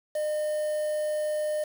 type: tone with quantisation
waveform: triangle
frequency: 607 Hz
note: D#5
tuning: 43 cents flat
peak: -24 dBFS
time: 0.15-1.64 s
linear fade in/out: 5 ms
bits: 7
effects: none